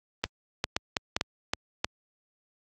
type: clicks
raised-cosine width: 0.2 ms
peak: -8 dBFS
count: 8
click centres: 0.24 / 0.641 / 0.765 / 0.968 / 1.165 / 1.211 / 1.535 / 1.845 s
effects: high-pass 60 Hz 12 dB/octave + Opus 32 kbps